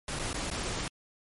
pink noise with dropouts, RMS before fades -34 dBFS, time 0.08-0.88 s, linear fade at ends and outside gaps 2 ms, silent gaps 0.191-0.195 / 0.331-0.342 / 0.502-0.512 s, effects MP3 48 kbps

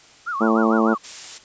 sine tone with vibrato, 1252 Hz, D#6, 10 cents sharp, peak -23 dBFS, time 0.26-0.98 s, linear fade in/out 20 ms, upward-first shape sine, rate 6.6 Hz, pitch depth 250 cents each way
harmonic tone, 111.4 Hz, A2, 22 cents sharp, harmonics 2 / 3 / 4 / 5 / 6 / 7 / 8 / 9 / 10, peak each -18 / -22 / -24 / -26 / -28 / -29 / -30 / -31 / -32 dBFS, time 0.4-0.95 s, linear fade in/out 20 ms
blue noise, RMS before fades -31 dBFS, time 1.03-1.39 s, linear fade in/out 20 ms
effects white hiss -49 dBFS RMS until 1.44 s + resampled to 16000 Hz

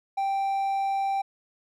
triangle tone, 784 Hz, G5, in tune, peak -22 dBFS, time 0.17-1.22 s, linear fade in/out 10 ms, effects none

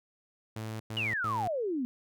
sawtooth tone bursts, 110 Hz, A2, in tune, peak -32 dBFS, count 3, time 0.56-1.48 s, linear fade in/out 5 ms, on 240 ms, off 100 ms
sine exponential sweep, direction down, 2975 to 237 Hz, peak -29 dBFS, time 0.97-1.85 s, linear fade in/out 0 ms
effects none

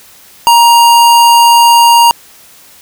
square tone, 939 Hz, A#5, 12 cents sharp, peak -3 dBFS, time 0.47-2.11 s, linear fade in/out 0 ms, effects white hiss -39 dBFS RMS until 2.81 s

